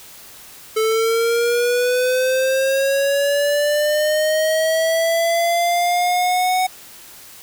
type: linear sweep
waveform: square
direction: up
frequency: 436.4 to 745 Hz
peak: -16 dBFS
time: 0.76-6.67 s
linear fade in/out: 10 ms
effects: white hiss -41 dBFS RMS until 7.42 s